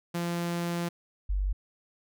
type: tone pair in turn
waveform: sawtooth / sine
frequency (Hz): 172 / 48.27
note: F3 / G1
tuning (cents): -26 / -26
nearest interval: octave + minor seventh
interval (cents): 2200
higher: first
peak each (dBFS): -25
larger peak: neither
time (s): 0.14-0.89 / 1.29-1.53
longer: first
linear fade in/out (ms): 10
effects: none